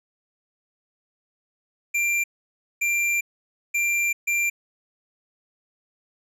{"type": "tone bursts at uneven times", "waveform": "square", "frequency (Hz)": 2372, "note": "D7", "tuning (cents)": 17, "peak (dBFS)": -21, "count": 4, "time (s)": [[1.94, 2.24], [2.81, 3.21], [3.74, 4.13], [4.27, 4.5]], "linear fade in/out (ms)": 10, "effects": ["low-pass 12000 Hz 12 dB/octave"]}